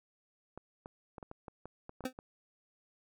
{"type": "clicks", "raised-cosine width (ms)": 1, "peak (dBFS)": -31, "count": 11, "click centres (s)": [0.576, 0.859, 1.182, 1.228, 1.314, 1.482, 1.656, 1.894, 2.007, 2.04, 2.189]}
{"type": "tone with exponential decay", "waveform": "25% pulse", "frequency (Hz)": 257.8, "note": "C4", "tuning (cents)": -26, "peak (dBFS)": -27, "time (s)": [2.05, 2.13], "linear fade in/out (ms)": 5, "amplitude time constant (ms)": 17}
{"effects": []}